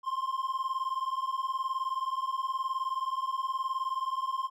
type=beating tone pair; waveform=triangle; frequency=1046.5 / 1065.5 Hz; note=C6 / C6; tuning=0 / +31 cents; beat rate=19 Hz; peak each=-31 dBFS; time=0.03-4.5 s; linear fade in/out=50 ms; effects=none